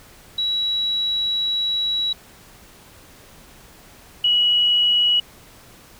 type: tone pair in turn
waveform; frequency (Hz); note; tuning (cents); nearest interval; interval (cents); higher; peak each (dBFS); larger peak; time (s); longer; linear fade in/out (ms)
sine; 3900 / 2922; B7 / F#7; -23 / -22; perfect fourth; 499; first; -19 / -14; second; 0.38-2.13 / 4.24-5.2; first; 5
effects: pink hiss -47 dBFS RMS until 5.99 s